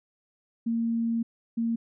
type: tone pair in turn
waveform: sine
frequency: 230.2 / 230.2 Hz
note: A#3 / A#3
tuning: -22 / -22 cents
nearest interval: unison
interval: 0 cents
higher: neither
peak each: -24 dBFS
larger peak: neither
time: 0.66-1.23 / 1.57-1.76 s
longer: first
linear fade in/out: 10 ms
effects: none